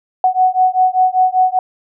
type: beating tone pair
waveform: sine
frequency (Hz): 740 / 745.1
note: F#5 / F#5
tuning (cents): 0 / +12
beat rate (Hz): 5.1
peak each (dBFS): -13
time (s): 0.24-1.59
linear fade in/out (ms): 2
effects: none